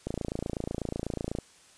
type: click train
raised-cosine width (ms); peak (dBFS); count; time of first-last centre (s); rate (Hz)
2; -18; 38; 0.07-1.387; 28.1
effects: white hiss -57 dBFS RMS until 1.77 s + resampled to 22050 Hz